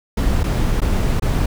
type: noise with dropouts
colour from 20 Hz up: brown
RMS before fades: -17 dBFS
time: 0.17-1.46 s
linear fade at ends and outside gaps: 5 ms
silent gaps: 0.433-0.438 / 0.805-0.817 / 1.198-1.221 s
effects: none